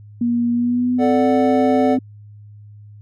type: tone with pitch glide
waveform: sine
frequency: 237.8 to 259.3 Hz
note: A#3 to C4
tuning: +35 to -15 cents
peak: -15 dBFS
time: 0.21-1.99 s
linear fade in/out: 5 ms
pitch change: +150 cents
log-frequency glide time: 0.52-1.28 s
type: chord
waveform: triangle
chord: D major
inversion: second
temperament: equal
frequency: 440 / 587.3 / 740 Hz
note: A4 / D5 / F#5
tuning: 0 / 0 / 0 cents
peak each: -18 dBFS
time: 0.98-1.98 s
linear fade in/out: 50 ms
effects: added 104 Hz sine -38 dBFS peak until 3.01 s